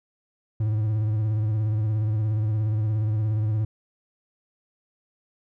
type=tone with vibrato; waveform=triangle; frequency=107.8 Hz; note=A2; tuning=35 cents flat; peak=-19 dBFS; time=0.6-3.65 s; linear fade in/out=5 ms; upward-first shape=triangle; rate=17 Hz; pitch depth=62 cents each way; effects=none